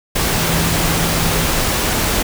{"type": "tone in noise", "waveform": "sine", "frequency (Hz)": 164.5, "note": "E3", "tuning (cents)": -3, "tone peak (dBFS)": -21, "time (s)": [0.36, 1.45], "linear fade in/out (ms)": 10, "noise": "pink", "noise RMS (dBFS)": -17, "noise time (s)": [0.15, 2.23], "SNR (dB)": -7, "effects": []}